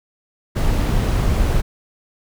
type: noise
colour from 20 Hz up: brown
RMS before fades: -17 dBFS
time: 0.55-1.62 s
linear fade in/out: 20 ms
effects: none